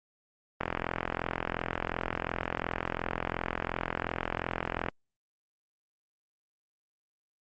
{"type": "click train", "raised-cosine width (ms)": 0.5, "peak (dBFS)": -14, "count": 184, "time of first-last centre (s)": [0.61, 4.886], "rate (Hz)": 42.8, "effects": ["Opus 24 kbps"]}